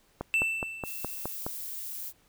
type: click train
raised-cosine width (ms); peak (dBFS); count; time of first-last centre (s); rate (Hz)
1; -18; 7; 0.21-1.465; 4.78
type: tone with exponential decay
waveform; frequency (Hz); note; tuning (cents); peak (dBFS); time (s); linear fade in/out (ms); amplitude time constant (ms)
triangle; 2663; E7; +17; -20; 0.34-1.36; 0; 220
type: noise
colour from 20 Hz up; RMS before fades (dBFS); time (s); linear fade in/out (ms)
violet; -38; 0.83-2.13; 50
effects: pink hiss -65 dBFS RMS until 2.28 s